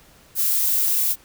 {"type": "noise", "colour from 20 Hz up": "violet", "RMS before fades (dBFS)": -20, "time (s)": [0.35, 1.16], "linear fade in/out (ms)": 50, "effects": ["pink hiss -52 dBFS RMS until 1.24 s"]}